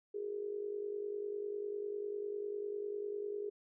sine tone with amplitude modulation, 411.1 Hz, G#4, 18 cents flat, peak -34 dBFS, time 0.14-3.5 s, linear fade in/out 10 ms, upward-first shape sine, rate 50 Hz, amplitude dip 70%, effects none

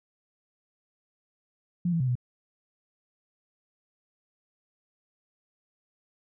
sine tone with pitch steps, 175.4 / 166.4 / 128.8 / 123.6 Hz, F3 / E3 / C3 / B2, +8 / +17 / -27 / +2 cents, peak -23 dBFS, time 1.85-2.154 s, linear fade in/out 5 ms, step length 76 ms, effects none

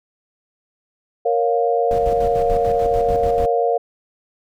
sine chord, Bb minor, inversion none, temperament equal with one note detuned, 466.2 / 554.4 / 704.1 Hz, Bb4 / Db5 / F5, 0 / 0 / +14 cents, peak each -18 / -22 / -19 dBFS, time 1.25-3.78 s, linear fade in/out 10 ms
brown noise with tremolo, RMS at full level -26 dBFS, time 1.91-3.46 s, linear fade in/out 0 ms, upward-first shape square, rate 6.8 Hz, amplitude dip 60%
effects none

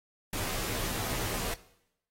pink noise with comb filter, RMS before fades -34 dBFS, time 0.33-1.54 s, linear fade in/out 2 ms, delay 14 ms, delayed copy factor -0.65, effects noise-tail reverb RT60 0.8 s tail -18 dB re dry + AAC 48 kbps

